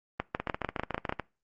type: two click trains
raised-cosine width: 0.5 ms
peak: -16 / -13 dBFS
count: 12 / 7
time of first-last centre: 0.4-1.197 / 0.2-1.094 s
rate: 13.8 / 6.71 Hz
effects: noise-tail reverb RT60 0.3 s tail -23 dB re dry + Opus 32 kbps